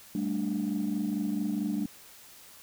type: chord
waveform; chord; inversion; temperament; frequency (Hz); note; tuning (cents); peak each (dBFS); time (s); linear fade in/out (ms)
sine; G suspended second; none; just; 196 / 220.5 / 294; G3 / A3 / D4; 0 / +4 / +2; -31; 0.15-1.86; 2
effects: tanh soft clip ceiling -22 dBFS + white hiss -52 dBFS RMS until 2.62 s